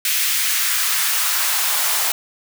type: noise with high-pass filter sweep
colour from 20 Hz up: white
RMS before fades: -19 dBFS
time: 0.05-2.12 s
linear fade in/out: 2 ms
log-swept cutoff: 2100 to 770 Hz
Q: 1.3
effects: none